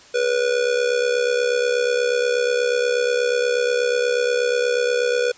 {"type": "tone with amplitude modulation", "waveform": "square", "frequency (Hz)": 487.9, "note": "B4", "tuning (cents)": -21, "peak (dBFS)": -15, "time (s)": [0.14, 5.32], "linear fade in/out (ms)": 10, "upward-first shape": "sine", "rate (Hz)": 68.3, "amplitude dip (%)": 70, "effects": ["white hiss -47 dBFS RMS until 5.37 s", "resampled to 16000 Hz"]}